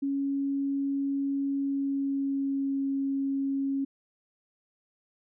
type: tone with pitch glide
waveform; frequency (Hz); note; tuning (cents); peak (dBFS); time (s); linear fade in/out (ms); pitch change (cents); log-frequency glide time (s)
sine; 277.2 to 273.9; C#4 to C#4; 0 to -21; -26; 0.02-3.85; 10; -21; 1.55-2.85
effects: none